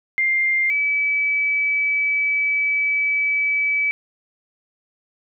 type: tone pair in turn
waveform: sine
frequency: 2104 / 2295 Hz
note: C7 / D7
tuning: +9 / -40 cents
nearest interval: major second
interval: 151 cents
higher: second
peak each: -16 / -17 dBFS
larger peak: first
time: 0.18-0.7 / 0.7-3.91 s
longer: second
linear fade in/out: 0 ms
effects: none